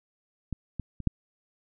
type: clicks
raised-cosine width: 5 ms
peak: -19 / -20 / -25 / -10 dBFS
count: 4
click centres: 0.527 / 0.797 / 1.003 / 1.073 s
effects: none